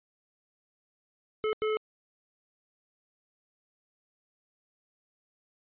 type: tone bursts at uneven times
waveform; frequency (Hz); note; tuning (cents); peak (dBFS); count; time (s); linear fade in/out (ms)
square; 431.6; A4; -33; -27; 2; 1.44-1.53 / 1.62-1.77; 0
effects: resampled to 8000 Hz